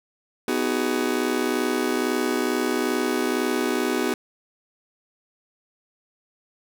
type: chord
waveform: 40% pulse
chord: G# minor seventh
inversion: first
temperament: just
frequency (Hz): 249.2 / 311.5 / 373.8 / 415.3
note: B3 / D#4 / F#4 / G#4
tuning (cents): +16 / +2 / +18 / 0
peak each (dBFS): -26 / -27 / -26 / -28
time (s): 0.48-4.14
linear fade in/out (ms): 2
effects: none